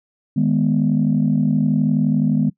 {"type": "chord", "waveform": "sine", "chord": "G# minor", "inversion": "second", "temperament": "equal", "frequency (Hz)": [155.56, 207.7, 246.9], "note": ["D#3", "G#3", "B3"], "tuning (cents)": [0, 0, 0], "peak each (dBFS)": -18, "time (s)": [0.36, 2.5], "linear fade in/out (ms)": 10, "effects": ["noise-tail reverb RT60 0.1 s tail -22 dB re dry", "tanh soft clip ceiling -7 dBFS"]}